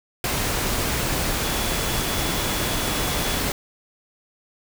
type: tone in noise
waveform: sine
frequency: 3404 Hz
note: G#7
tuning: 42 cents sharp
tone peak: -35 dBFS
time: 1.43-3.39 s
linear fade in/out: 2 ms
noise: pink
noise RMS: -24 dBFS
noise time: 0.24-3.52 s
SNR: -14 dB
effects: none